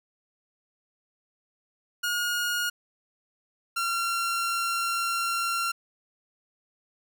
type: tone pair in turn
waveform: sawtooth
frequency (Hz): 1434 / 1371.1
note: F6 / F6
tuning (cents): +45 / -32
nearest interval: minor second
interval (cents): 77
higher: first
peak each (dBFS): -22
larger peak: neither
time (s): 2.03-2.7 / 3.76-5.72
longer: second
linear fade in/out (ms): 10
effects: none